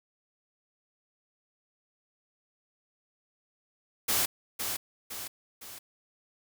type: noise with echo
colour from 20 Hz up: white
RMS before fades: -27 dBFS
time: 4.08-4.26 s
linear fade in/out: 10 ms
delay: 510 ms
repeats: 3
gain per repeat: -6 dB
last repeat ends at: 5.79 s
effects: none